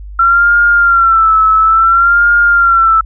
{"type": "tone with vibrato", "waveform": "sine", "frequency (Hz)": 1356, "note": "E6", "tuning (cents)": 49, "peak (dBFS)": -5, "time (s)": [0.19, 3.01], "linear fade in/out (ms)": 5, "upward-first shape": "sine", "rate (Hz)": 0.58, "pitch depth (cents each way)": 72, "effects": ["added 50 Hz sine -25 dBFS peak until 3.05 s"]}